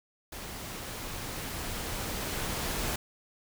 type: noise with level ramp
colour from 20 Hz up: pink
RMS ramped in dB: -41 to -32 dBFS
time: 0.32-2.96 s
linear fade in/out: 5 ms
effects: none